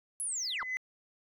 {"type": "linear sweep", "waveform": "sine", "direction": "down", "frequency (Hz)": [10950, 936], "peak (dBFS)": -31, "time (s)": [0.2, 0.63], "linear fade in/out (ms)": 0}
{"type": "tone with exponential growth", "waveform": "sine", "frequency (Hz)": 2023, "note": "B6", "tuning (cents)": 41, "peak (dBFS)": -27, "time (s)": [0.31, 0.77], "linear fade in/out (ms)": 0, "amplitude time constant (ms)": 100}
{"effects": ["tanh soft clip ceiling -29 dBFS"]}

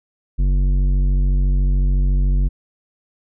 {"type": "tone with tanh clipping", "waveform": "sine", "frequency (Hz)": 46.94, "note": "F#1", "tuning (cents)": 26, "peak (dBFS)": -15, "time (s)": [0.38, 2.49], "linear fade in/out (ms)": 20, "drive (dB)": 11, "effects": []}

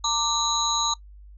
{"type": "tone cluster", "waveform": "sine", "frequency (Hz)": [918, 1178, 3843, 4013, 6640], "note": ["A#5", "D6", "B7", "B7", "G#8"], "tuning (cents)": [-27, 5, -48, 27, -1], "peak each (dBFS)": -28, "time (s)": [0.04, 0.94], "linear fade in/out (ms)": 5, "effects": ["noise-tail reverb RT60 0.1 s tail -21 dB re dry", "added 50 Hz sine -43 dBFS peak until 1.37 s"]}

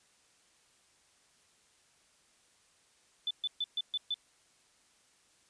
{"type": "tone bursts", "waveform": "sine", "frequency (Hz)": 3503, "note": "A7", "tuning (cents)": -8, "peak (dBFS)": -30, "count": 6, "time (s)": [3.27, 4.142], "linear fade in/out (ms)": 2, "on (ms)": 37, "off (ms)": 130, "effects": ["white hiss -67 dBFS RMS until 5.49 s", "resampled to 22050 Hz"]}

